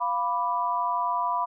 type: chord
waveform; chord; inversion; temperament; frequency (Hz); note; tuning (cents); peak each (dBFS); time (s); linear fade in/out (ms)
sine; B diminished; second; equal; 698.5 / 987.8 / 1174.7; F5 / B5 / D6; 0 / 0 / 0; -31 / -25 / -31; 0-1.46; 20
effects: none